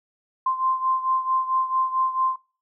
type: beating tone pair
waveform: sine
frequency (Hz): 1043 / 1047.5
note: C6 / C6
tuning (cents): -6 / +2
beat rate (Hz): 4.5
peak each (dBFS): -22 / -26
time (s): 0.46-2.36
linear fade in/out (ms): 5
effects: noise-tail reverb RT60 0.4 s tail -22 dB re dry